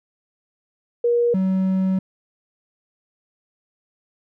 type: tone pair in turn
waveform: sine / triangle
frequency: 476.1 / 188.94 Hz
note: A#4 / F#3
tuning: +37 / +37 cents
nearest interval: octave + major third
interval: 1600 cents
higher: first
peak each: -15 dBFS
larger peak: neither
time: 1.04-1.34 / 1.34-1.99 s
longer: second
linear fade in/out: 5 ms
effects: none